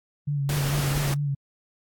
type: tone with vibrato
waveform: sine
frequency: 142.2 Hz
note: C#3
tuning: 45 cents sharp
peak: -23 dBFS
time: 0.27-1.35 s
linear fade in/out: 10 ms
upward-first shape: sine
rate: 4.5 Hz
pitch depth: 43 cents each way
type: noise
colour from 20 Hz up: pink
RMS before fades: -30 dBFS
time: 0.49-1.14 s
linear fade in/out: 2 ms
effects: AAC 64 kbps